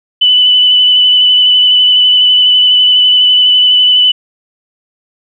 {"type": "tone with vibrato", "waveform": "sine", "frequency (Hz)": 2992, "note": "F#7", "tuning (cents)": 19, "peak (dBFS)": -4, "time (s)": [0.21, 4.12], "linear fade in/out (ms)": 10, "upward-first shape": "square", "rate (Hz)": 12, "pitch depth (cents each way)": 13, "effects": []}